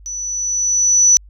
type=tone with level ramp; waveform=sine; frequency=5950 Hz; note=F#8; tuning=9 cents sharp; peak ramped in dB=-24 to -6 dBFS; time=0.06-1.17 s; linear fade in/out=0 ms; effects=added 50 Hz sine -39 dBFS peak until 1.29 s